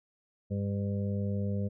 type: harmonic tone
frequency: 100.4 Hz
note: G2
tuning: 42 cents sharp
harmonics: 1 / 2 / 4 / 5 / 6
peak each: -31 / -33 / -44 / -41 / -47 dBFS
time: 0.5-1.69 s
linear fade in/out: 20 ms
effects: none

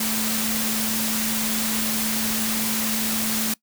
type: tone in noise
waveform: sine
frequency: 220 Hz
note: A3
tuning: in tune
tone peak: -27 dBFS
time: 0-3.54 s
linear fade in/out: 5 ms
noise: white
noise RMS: -25 dBFS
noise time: 0-3.54 s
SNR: -5 dB
effects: noise-tail reverb RT60 0.1 s tail -22 dB re dry

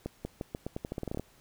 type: accelerating click train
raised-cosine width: 2 ms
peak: -21 dBFS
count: 15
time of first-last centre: 0.06-1.196 s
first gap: 190 ms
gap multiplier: 0.85
effects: pink hiss -62 dBFS RMS until 1.4 s

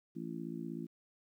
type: harmonic tone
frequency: 56.3 Hz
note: A1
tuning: 40 cents sharp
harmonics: 3 / 4 / 5 / 6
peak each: -44 / -44 / -45 / -45 dBFS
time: 0.15-0.87 s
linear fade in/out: 20 ms
effects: 12-bit

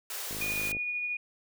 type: high-pass noise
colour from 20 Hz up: white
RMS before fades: -37 dBFS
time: 0.1-0.72 s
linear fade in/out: 2 ms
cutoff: 390 Hz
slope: 48 dB/octave
type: click train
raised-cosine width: 2 ms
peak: -29 dBFS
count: 25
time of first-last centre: 0.31-0.768 s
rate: 52.4 Hz
type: tone with tremolo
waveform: sine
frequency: 2452 Hz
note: D#7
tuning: 26 cents flat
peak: -29 dBFS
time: 0.41-1.17 s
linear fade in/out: 5 ms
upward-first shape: sine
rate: 13 Hz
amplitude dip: 25%
effects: none

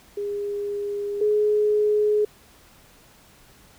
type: tone pair in turn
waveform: sine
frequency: 407.9 / 420.8 Hz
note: G#4 / G#4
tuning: -31 / +23 cents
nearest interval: minor second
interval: 54 cents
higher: second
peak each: -25 / -17 dBFS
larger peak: second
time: 0.17-1.21 / 1.21-2.25 s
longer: neither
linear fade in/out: 5 ms
effects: pink hiss -53 dBFS RMS until 3.78 s

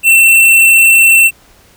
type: tone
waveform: square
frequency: 2694 Hz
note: E7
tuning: 37 cents sharp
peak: -4 dBFS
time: 0.03-1.31 s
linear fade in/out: 50 ms
effects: pink hiss -45 dBFS RMS until 1.76 s

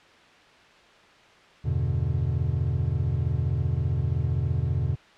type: chord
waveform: triangle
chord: E minor seventh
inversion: none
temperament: equal with one note detuned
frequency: 82.41 / 97.72 / 123.47 / 146.83 Hz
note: E2 / G2 / B2 / D3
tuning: 0 / -5 / 0 / 0 cents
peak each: -26 / -28 / -25 / -28 dBFS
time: 1.64-4.96 s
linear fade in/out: 20 ms
effects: white hiss -53 dBFS RMS until 5.17 s + low-pass 3000 Hz 12 dB/octave

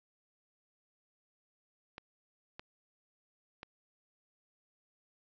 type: clicks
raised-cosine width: 0.3 ms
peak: -28 dBFS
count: 3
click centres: 1.981 / 2.595 / 3.631 s
effects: resampled to 16000 Hz

